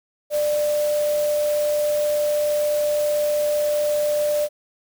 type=tone in noise; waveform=sine; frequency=594 Hz; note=D5; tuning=20 cents sharp; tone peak=-18 dBFS; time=0.3-4.49 s; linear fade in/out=50 ms; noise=white; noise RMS=-34 dBFS; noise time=0.3-4.49 s; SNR=+13 dB; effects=none